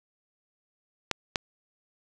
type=clicks; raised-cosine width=0.2 ms; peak=-8 dBFS; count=2; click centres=1.113 / 1.358 s; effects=none